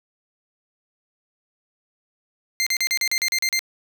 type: tone bursts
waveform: 20% pulse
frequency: 2093 Hz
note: C7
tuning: in tune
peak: -14 dBFS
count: 10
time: 2.6-3.592 s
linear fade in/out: 0 ms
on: 65 ms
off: 38 ms
effects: none